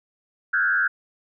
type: tone with frequency modulation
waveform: sine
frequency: 1527 Hz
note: G6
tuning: 46 cents flat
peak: -18 dBFS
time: 0.53-0.88 s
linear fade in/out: 10 ms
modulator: 91.8 Hz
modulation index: 1.4
effects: none